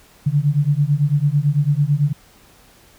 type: beating tone pair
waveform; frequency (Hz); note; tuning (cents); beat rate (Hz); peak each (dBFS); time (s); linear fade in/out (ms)
sine; 140.9 / 149.9; C#3 / D3; +29 / +36; 9; -17; 0.26-2.13; 10
effects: pink hiss -50 dBFS RMS until 2.98 s